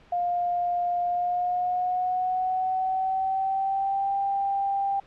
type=tone with pitch glide; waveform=sine; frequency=705 to 791.3 Hz; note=F5 to G5; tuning=+16 to +16 cents; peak=-23 dBFS; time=0.12-5 s; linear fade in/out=5 ms; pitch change=+200 cents; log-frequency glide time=1.04-4.15 s; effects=pink hiss -55 dBFS RMS until 5.06 s + low-pass 3000 Hz 12 dB/octave